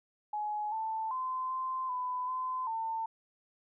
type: tone with pitch steps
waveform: sine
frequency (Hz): 842 / 884 / 1030 / 1038 / 1002 / 1024 / 898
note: G#5 / A5 / C6 / C6 / B5 / C6 / A5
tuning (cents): +24 / +8 / -28 / -14 / +25 / -38 / +35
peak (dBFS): -32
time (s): 0.33-3.06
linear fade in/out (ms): 5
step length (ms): 390
effects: none